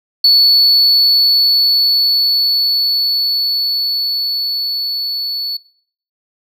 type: tone with level ramp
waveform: triangle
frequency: 4435 Hz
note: C#8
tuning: in tune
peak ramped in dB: -3 to -16 dBFS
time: 0.24-5.57 s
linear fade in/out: 5 ms
effects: noise-tail reverb RT60 0.6 s tail -23 dB re dry + tanh soft clip ceiling -1 dBFS